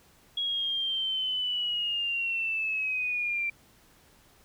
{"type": "linear sweep", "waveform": "sine", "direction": "down", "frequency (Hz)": [3322, 2349], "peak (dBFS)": -27, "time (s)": [0.37, 3.5], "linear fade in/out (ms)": 5, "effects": ["pink hiss -60 dBFS RMS until 4.44 s"]}